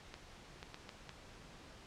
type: clicks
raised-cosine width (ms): 0.2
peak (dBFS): -29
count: 5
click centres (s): 0.141 / 0.629 / 0.744 / 0.892 / 1.093
effects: pink hiss -56 dBFS RMS until 1.86 s + low-pass 6000 Hz 12 dB/octave